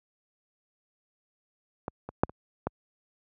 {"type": "clicks", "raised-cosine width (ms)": 1, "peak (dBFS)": [-18, -23, -6, -28, -14], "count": 5, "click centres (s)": [1.881, 2.09, 2.235, 2.295, 2.67], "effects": ["high-pass 60 Hz 12 dB/octave"]}